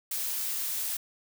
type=noise; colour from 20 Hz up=blue; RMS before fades=-32 dBFS; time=0.11-0.97 s; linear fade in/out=5 ms; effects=none